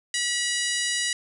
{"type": "harmonic tone with a mistuned harmonic", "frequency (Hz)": 970, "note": "B5", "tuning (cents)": -31, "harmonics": [2, 3, 4, 5, 6, 7, 8, 9, 10], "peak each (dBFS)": [-29, -31, -32, -33, -34, -34, -35, -36, -36], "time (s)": [0.14, 1.13], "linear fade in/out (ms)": 2, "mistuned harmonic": 6, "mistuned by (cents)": -15, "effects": ["9-bit"]}